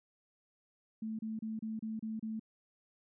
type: tone bursts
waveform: sine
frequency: 220 Hz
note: A3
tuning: in tune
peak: -36 dBFS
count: 7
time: 1.02-2.396 s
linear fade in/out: 5 ms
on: 170 ms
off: 31 ms
effects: none